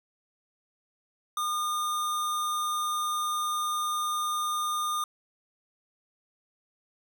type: tone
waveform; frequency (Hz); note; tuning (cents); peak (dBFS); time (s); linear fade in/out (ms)
square; 1215; D#6; -42; -28; 1.37-5.04; 2
effects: none